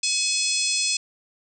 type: harmonic tone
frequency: 851 Hz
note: G#5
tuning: 42 cents sharp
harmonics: 3 / 4 / 5 / 6 / 7 / 8 / 9 / 10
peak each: -28 / -31 / -29 / -27 / -29 / -34 / -30 / -31 dBFS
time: 0.03-0.97 s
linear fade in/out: 5 ms
effects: none